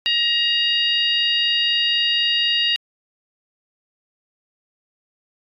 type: harmonic tone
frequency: 944 Hz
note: A#5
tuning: 22 cents sharp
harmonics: 2 / 3 / 4 / 5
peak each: -26 / -18 / -23 / -28 dBFS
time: 0.06-2.76 s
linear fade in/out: 0 ms
effects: AAC 64 kbps